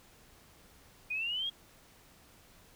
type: exponential sweep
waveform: sine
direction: up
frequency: 2447 to 3322 Hz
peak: -32 dBFS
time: 1.1-1.5 s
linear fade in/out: 10 ms
effects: pink hiss -60 dBFS RMS until 2.75 s